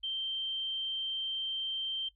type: tone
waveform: sine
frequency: 3136 Hz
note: G7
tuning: in tune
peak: -32 dBFS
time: 0.03-2.09 s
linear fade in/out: 10 ms
effects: noise-tail reverb RT60 0.1 s tail -17 dB re dry + added 50 Hz sine -67 dBFS peak until 2.15 s

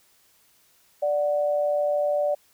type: tone pair together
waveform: sine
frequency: 587.3 / 740 Hz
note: D5 / F#5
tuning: 0 / 0 cents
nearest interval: major third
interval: 400 cents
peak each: -21 / -30 dBFS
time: 1.02-2.35 s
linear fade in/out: 10 ms
effects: white hiss -61 dBFS RMS until 2.53 s

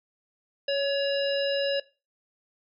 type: harmonic tone with a mistuned harmonic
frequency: 563 Hz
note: C#5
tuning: 27 cents sharp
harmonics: 1 / 3 / 5 / 7 / 9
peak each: -25 / -35 / -32 / -36 / -36 dBFS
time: 0.68-1.8 s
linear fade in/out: 5 ms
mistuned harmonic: 1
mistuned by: -18 cents
effects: noise-tail reverb RT60 0.3 s tail -20 dB re dry

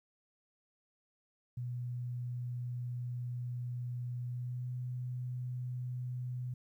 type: tone with pitch glide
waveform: sine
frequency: 122.6 to 124.82 Hz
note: B2 to B2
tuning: -12 to +19 cents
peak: -36 dBFS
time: 1.57-6.54 s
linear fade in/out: 5 ms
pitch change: +31 cents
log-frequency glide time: 4.27-4.7 s
effects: 12-bit

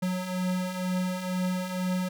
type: beating tone pair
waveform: square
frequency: 181.7 / 183.8 Hz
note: F#3 / F#3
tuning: -31 / -11 cents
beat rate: 2.1 Hz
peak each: -35 / -29 dBFS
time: 0.02-2.09 s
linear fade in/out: 10 ms
effects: none

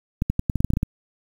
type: clicks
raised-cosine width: 5 ms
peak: -8 dBFS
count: 11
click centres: 0.221 / 0.3 / 0.394 / 0.498 / 0.557 / 0.605 / 0.646 / 0.704 / 0.736 / 0.771 / 0.831 s
effects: 7-bit

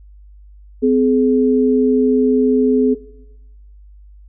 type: tone pair together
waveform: sine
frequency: 256.1 / 423.6 Hz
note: C4 / G#4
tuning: -37 / +34 cents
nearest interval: major sixth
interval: 871 cents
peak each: -13 dBFS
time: 0.82-2.95 s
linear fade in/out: 20 ms
effects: noise-tail reverb RT60 0.9 s tail -17 dB re dry + added 50 Hz sine -39 dBFS peak until 4.28 s

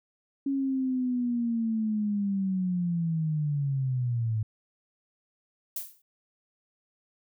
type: linear sweep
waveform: sine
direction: down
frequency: 277.2 to 107 Hz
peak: -25 dBFS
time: 0.46-4.43 s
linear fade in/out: 5 ms
type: noise with exponential decay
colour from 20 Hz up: violet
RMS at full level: -30 dBFS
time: 5.76-6.02 s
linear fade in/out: 5 ms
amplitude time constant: 56 ms
effects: none

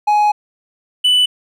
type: tone pair in turn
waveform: triangle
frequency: 837 / 2983 Hz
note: G#5 / F#7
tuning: +13 / +13 cents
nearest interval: octave + minor seventh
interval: 2200 cents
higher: second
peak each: -8 dBFS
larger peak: neither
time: 0.07-0.32 / 1.04-1.26 s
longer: first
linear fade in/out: 10 ms
effects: none

